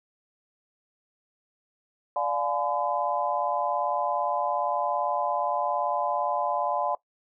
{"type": "chord", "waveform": "sine", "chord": "D diminished seventh", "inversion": "none", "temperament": "just", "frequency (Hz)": [587.3, 704.8, 845.8, 1014.9], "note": ["D5", "F5", "Ab5", "Cb6"], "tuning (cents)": [0, 16, 31, 47], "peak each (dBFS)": -30, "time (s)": [2.16, 6.95], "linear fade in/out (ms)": 2, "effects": ["noise-tail reverb RT60 0.1 s tail -19 dB re dry"]}